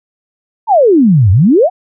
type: exponential two-way sweep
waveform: sine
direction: down then up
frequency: 942 to 88.1 to 785 Hz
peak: -4 dBFS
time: 0.67-1.7 s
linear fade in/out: 50 ms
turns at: 1.31 s
effects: none